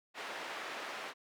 white band-pass noise, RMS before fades -43 dBFS, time 0.14-1.14 s, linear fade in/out 50 ms, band 400 to 2100 Hz, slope 12 dB/octave, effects none

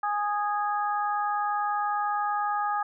harmonic tone, 413.7 Hz, G#4, 7 cents flat, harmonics 2 / 3 / 4, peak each -27 / -29 / -36 dBFS, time 0.03-2.83 s, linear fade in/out 5 ms, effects none

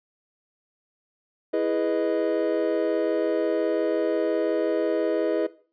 triangle chord, E major seventh, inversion none, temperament equal, 329.6 / 415.3 / 493.9 / 622.3 Hz, E4 / G#4 / B4 / D#5, 0 / 0 / 0 / 0 cents, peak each -25 dBFS, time 1.53-5.47 s, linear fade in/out 10 ms, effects noise-tail reverb RT60 0.4 s tail -18 dB re dry + resampled to 11025 Hz

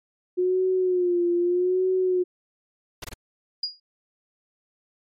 sine tone with vibrato, 360 Hz, F#4, 47 cents flat, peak -19 dBFS, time 0.37-2.24 s, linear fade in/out 20 ms, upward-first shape sine, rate 0.81 Hz, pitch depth 63 cents each way
pink noise bursts, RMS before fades -35 dBFS, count 3, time 3.02-3.138 s, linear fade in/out 5 ms, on 24 ms, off 23 ms
sine tone with exponential decay, 4868 Hz, D#8, 39 cents flat, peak -21 dBFS, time 3.63-3.8 s, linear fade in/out 5 ms, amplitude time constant 35 ms
effects MP3 64 kbps

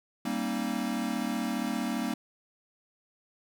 square chord, C minor seventh, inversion second, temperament equal with one note detuned, 196 / 233.1 / 268.1 / 311.1 Hz, G3 / Bb3 / C4 / Eb4, 0 / 0 / +42 / 0 cents, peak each -37 / -33 / -36 / -38 dBFS, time 0.25-2.14 s, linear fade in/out 5 ms, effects none

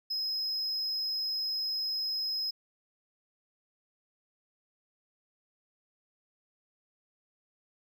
triangle tone, 5110 Hz, D#8, 45 cents sharp, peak -29 dBFS, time 0.1-2.51 s, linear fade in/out 10 ms, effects none

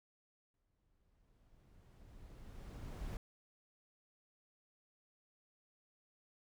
brown noise with exponential growth, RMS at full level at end -42 dBFS, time 0.54-3.17 s, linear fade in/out 1 ms, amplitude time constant 570 ms, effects none

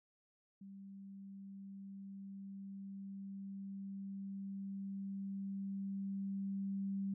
sine tone with level ramp, 196 Hz, G3, in tune, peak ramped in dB -50 to -36 dBFS, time 0.61-7.14 s, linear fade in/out 5 ms, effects none

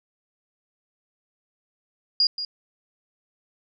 sine tone with echo, 4849 Hz, D#8, 45 cents flat, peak -16 dBFS, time 2.2-2.27 s, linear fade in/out 2 ms, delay 180 ms, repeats 1, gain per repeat -11 dB, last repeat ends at 2.45 s, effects none

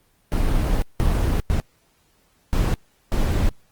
brown noise bursts at uneven times, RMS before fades -19 dBFS, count 5, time 0.32-0.82 / 1-1.4 / 1.5-1.6 / 2.53-2.74 / 3.12-3.49 s, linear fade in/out 0 ms, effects pink hiss -62 dBFS RMS until 3.71 s + Opus 24 kbps

